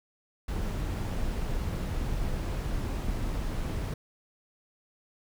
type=noise; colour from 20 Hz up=brown; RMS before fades=-31 dBFS; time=0.48-3.94 s; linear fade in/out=5 ms; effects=none